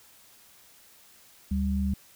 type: tone pair together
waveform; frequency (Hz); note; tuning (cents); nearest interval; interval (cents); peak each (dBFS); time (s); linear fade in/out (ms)
sine; 73.42 / 196.01; D2 / G3; 0 / 0; octave + perfect fourth; 1700; -27 / -27; 1.51-1.94; 5
effects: white hiss -56 dBFS RMS until 2.15 s